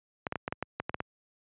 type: clicks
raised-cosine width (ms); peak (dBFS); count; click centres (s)
0.5; -16; 10; 0.268 / 0.324 / 0.357 / 0.479 / 0.525 / 0.626 / 0.8 / 0.895 / 0.944 / 1.004
effects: high-pass 80 Hz 12 dB/octave + resampled to 8000 Hz